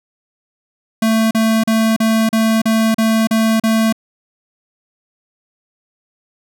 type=tone bursts; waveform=square; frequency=222.5 Hz; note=A3; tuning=20 cents sharp; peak=-12 dBFS; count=9; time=1.02-3.926 s; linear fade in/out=5 ms; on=290 ms; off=37 ms; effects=none